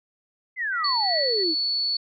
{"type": "exponential sweep", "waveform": "sine", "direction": "down", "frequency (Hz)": [2104, 297.5], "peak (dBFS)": -24, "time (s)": [0.56, 1.55], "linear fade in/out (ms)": 50}
{"type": "tone with tremolo", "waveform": "sine", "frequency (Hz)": 1945, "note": "B6", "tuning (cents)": -27, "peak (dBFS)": -28, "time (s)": [0.71, 1.44], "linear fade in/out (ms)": 20, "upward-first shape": "triangle", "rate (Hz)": 2.7, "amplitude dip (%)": 100}
{"type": "tone", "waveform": "sine", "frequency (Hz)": 4435, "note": "C#8", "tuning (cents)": 0, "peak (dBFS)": -22, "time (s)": [0.84, 1.97], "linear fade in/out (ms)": 5}
{"effects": []}